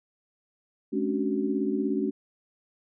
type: tone cluster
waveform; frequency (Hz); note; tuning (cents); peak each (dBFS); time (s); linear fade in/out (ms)
sine; 213.1 / 272 / 289 / 376.5; G#3 / C#4 / D4 / F#4; +45 / -33 / -28 / +30; -30; 0.92-2.11; 20
effects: none